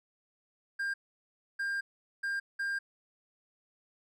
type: tone bursts at uneven times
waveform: triangle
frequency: 1600 Hz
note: G6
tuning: 35 cents sharp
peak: -29 dBFS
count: 4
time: 0.79-0.94 / 1.59-1.81 / 2.23-2.4 / 2.59-2.79 s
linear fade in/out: 10 ms
effects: none